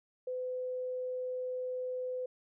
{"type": "tone", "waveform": "sine", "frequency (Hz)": 506, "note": "B4", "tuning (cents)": 42, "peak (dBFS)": -34, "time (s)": [0.27, 2.26], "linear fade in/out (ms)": 5, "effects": []}